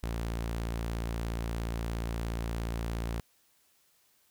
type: tone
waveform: sawtooth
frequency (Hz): 57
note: A#1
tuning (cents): -38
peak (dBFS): -28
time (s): 0.03-3.2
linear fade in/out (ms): 0
effects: white hiss -68 dBFS RMS until 4.3 s